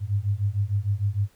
sine beating tone pair, 98 / 104.6 Hz, G2 / G#2, 0 / +13 cents, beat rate 6.6 Hz, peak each -25 dBFS, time 0-1.29 s, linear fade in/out 50 ms, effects pink hiss -61 dBFS RMS until 1.35 s

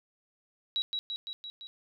sine tone with echo, 3882 Hz, B7, 31 cents flat, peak -27 dBFS, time 0.76-0.82 s, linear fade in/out 0 ms, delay 170 ms, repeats 5, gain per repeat -3 dB, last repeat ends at 1.67 s, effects none

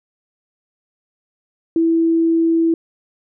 sine tone, 329.6 Hz, E4, in tune, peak -12 dBFS, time 1.76-2.74 s, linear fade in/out 2 ms, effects none

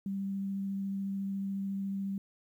sine tone with vibrato, 196 Hz, G3, in tune, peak -32 dBFS, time 0.06-2.18 s, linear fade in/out 2 ms, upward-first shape sine, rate 14 Hz, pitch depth 8 cents each way, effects 11-bit

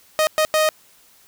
sawtooth tone bursts at uneven times, 622.3 Hz, D#5, in tune, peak -11 dBFS, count 3, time 0.19-0.27 / 0.38-0.45 / 0.54-0.69 s, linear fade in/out 0 ms, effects white hiss -53 dBFS RMS until 1.27 s

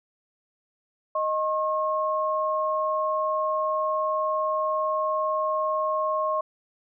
sine tone pair together, 622.3 / 1080.1 Hz, D#5 / C#6, 0 / -45 cents, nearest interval minor seventh, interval 955 cents, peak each -26 / -25 dBFS, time 1.15-6.41 s, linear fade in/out 5 ms, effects none

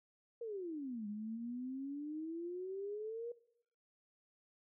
sine exponential two-way sweep, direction down then up, 480 to 204.3 to 480 Hz, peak -40 dBFS, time 0.41-3.32 s, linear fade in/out 5 ms, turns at 1.07 s, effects noise-tail reverb RT60 0.7 s tail -20 dB re dry

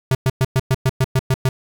square tone bursts, 130.81 Hz, C3, in tune, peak -14 dBFS, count 10, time 0.11-1.49 s, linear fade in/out 2 ms, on 39 ms, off 110 ms, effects 8-bit

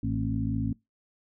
harmonic tone with a mistuned harmonic, 54.2 Hz, A1, 25 cents flat, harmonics 1 / 2 / 3 / 4 / 5, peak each -35 / -30 / -36 / -32 / -32 dBFS, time 0.03-0.73 s, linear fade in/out 5 ms, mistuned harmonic 4, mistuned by +73 cents, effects noise-tail reverb RT60 0.2 s tail -24 dB re dry

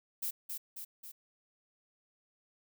violet noise with echo, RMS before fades -36 dBFS, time 0.22-0.31 s, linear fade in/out 10 ms, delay 270 ms, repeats 3, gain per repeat -4 dB, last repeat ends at 1.12 s, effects none

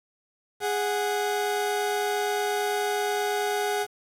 30% pulse tone pair together, 413.6 / 738.5 Hz, G#4 / F#5, -7 / -3 cents, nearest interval minor seventh, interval 1004 cents, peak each -24 / -26 dBFS, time 0.6-3.87 s, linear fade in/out 50 ms, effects resampled to 32000 Hz + 8-bit

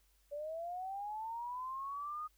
sine linear sweep, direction up, 569 to 1244.5 Hz, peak -39 dBFS, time 0.31-2.28 s, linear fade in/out 20 ms, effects added 50 Hz sine -70 dBFS peak until 2.37 s + white hiss -74 dBFS RMS until 2.37 s

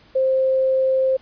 sine tone, 526 Hz, C5, 9 cents sharp, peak -15 dBFS, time 0.15-1.17 s, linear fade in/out 10 ms, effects pink hiss -52 dBFS RMS until 1.21 s + resampled to 11025 Hz

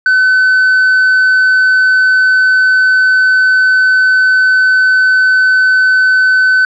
sine tone, 1515 Hz, F#6, 40 cents sharp, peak -3 dBFS, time 0.06-6.65 s, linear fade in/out 2 ms, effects tanh soft clip ceiling -5 dBFS

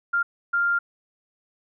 sine tone bursts at uneven times, 1396.9 Hz, F6, in tune, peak -19 dBFS, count 2, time 0.13-0.23 / 0.53-0.79 s, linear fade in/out 10 ms, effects none

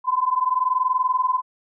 sine tone pair together, 1008 / 1028.6 Hz, B5 / C6, +35 / -30 cents, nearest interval unison, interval 35 cents, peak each -21 / -21 dBFS, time 0.04-1.42 s, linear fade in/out 50 ms, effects none

